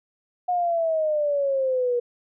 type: exponential sweep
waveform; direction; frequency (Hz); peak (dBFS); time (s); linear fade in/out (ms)
sine; down; 726 to 478.4; -20; 0.48-2; 10
effects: none